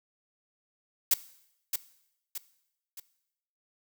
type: noise with echo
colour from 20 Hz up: blue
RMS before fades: -22 dBFS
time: 1.11-1.14 s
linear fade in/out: 5 ms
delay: 620 ms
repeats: 3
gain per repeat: -7 dB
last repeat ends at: 3 s
effects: noise-tail reverb RT60 0.8 s tail -17 dB re dry